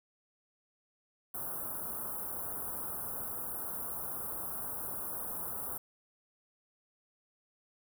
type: band-stop noise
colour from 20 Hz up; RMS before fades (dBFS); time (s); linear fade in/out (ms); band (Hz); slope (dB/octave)
white; -39; 1.34-5.78; 5; 1400 to 10000; 48
effects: none